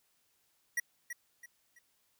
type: tone with echo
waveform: square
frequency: 1924 Hz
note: B6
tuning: 46 cents flat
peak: -30 dBFS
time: 0.77-0.8 s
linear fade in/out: 5 ms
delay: 330 ms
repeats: 3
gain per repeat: -9 dB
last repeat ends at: 1.79 s
effects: white hiss -74 dBFS RMS until 2.19 s